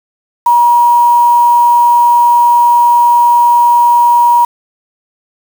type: tone with quantisation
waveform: sine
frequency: 955 Hz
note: A#5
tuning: 42 cents sharp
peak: -4 dBFS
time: 0.46-4.45 s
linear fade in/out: 5 ms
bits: 4
effects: none